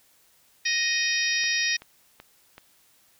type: harmonic tone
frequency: 622.3 Hz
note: D#5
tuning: in tune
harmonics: 3 / 4 / 5 / 6 / 7 / 8 / 9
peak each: -27 / -28 / -37 / -32 / -37 / -32 / -29 dBFS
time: 0.65-1.77 s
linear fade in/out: 10 ms
type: click train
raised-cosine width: 0.3 ms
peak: -27 dBFS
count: 4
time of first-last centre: 1.44-2.581 s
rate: 2.63 Hz
effects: white hiss -61 dBFS RMS until 3.19 s